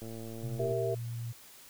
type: click train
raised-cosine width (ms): 2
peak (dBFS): -31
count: 80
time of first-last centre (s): 0.02-0.719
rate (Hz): 113
type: tone with pitch glide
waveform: sine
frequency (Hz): 125.4 to 117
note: B2 to A#2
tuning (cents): +27 to +7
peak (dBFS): -35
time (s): 0.42-1.33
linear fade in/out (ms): 20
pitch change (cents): -120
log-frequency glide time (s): 0.52-0.99
type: chord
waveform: sine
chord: E diminished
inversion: first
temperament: equal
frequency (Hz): 392 / 466.2 / 659.3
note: G4 / Bb4 / E5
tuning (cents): 0 / 0 / 0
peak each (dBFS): -34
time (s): 0.59-0.95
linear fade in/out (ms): 10
effects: white hiss -54 dBFS RMS until 1.69 s